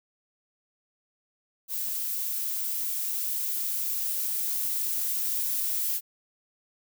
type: noise with level ramp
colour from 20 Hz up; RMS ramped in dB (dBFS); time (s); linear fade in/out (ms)
violet; -31 to -28; 1.68-6.01; 50
effects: none